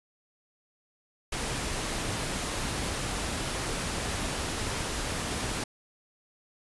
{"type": "noise", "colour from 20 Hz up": "pink", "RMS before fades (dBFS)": -32, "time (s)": [1.32, 5.64], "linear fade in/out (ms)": 5, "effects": ["resampled to 24000 Hz"]}